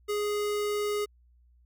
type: tone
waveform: square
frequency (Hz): 415.3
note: G#4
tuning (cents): 0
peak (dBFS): -28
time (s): 0.08-1.06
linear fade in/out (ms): 20
effects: added 60 Hz sine -58 dBFS peak until 1.65 s